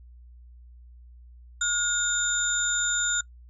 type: tone cluster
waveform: sine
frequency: 1434 / 3665 / 7100 Hz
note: F6 / A#7 / A8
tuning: +45 / -30 / +15 cents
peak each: -26 / -31 / -26 dBFS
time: 1.61-3.21 s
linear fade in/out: 5 ms
effects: noise-tail reverb RT60 0.1 s tail -23 dB re dry + added 60 Hz sine -46 dBFS peak until 3.49 s